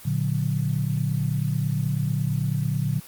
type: chord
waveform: sine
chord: Bb augmented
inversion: none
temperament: just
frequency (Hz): 116.54 / 145.68 / 182.1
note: Bb2 / D3 / F#3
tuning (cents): 0 / -14 / -27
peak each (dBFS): -26 / -24 / -29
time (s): 0.05-3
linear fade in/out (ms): 10
effects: white hiss -45 dBFS RMS until 3.07 s + Opus 24 kbps